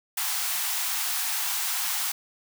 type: high-pass noise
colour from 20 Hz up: white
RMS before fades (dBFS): -28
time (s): 0.17-2.12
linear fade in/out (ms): 5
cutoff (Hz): 710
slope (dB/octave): 96
effects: none